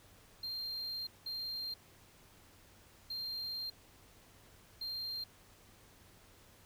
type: tone bursts at uneven times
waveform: triangle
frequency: 4186 Hz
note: C8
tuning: in tune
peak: -37 dBFS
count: 4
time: 0.43-1.07 / 1.26-1.74 / 3.1-3.7 / 4.81-5.24 s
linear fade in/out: 5 ms
effects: added 96 Hz sine -68 dBFS peak until 6.65 s + pink hiss -62 dBFS RMS until 6.65 s